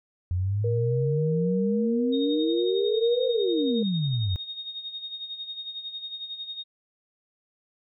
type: exponential two-way sweep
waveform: sine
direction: up then down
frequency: 87.31 to 523.3 to 87.31 Hz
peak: -23 dBFS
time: 0.31-4.36 s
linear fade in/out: 0 ms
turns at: 3.26 s
type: tone with vibrato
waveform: sine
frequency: 469.3 Hz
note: A#4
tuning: 12 cents sharp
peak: -26 dBFS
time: 0.64-3.83 s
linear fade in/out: 5 ms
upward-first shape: square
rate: 3.7 Hz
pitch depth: 13 cents each way
type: tone with tremolo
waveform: sine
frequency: 3715 Hz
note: A#7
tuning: 7 cents flat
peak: -31 dBFS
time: 2.12-6.64 s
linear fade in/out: 20 ms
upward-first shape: sine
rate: 11 Hz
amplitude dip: 65%
effects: none